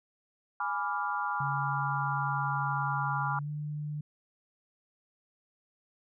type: chord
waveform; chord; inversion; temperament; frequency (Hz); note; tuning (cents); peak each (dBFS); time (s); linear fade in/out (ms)
sine; G# diminished seventh; none; equal; 830.6 / 987.8 / 1174.7 / 1396.9; G#5 / B5 / D6 / F6; 0 / 0 / 0 / 0; -35; 0.6-3.39; 2
type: tone with pitch glide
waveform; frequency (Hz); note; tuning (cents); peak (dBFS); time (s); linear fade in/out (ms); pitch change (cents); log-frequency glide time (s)
sine; 140 to 149.18; C#3 to D3; +18 to +27; -33; 1.4-4.01; 5; +109; 3.31-3.5
effects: none